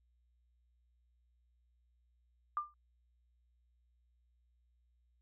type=tone with exponential decay; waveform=sine; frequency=1194 Hz; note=D6; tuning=28 cents sharp; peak=-29 dBFS; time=2.57-2.74 s; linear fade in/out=1 ms; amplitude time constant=36 ms; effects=added 60 Hz sine -70 dBFS peak until 5.21 s